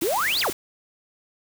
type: noise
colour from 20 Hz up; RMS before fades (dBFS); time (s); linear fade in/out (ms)
white; -31; 0.01-0.53; 5
type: exponential two-way sweep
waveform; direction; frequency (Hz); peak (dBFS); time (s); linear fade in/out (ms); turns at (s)
sine; up then down; 307 to 5020 to 307; -21; 0.02-0.5; 0; 0.4
effects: none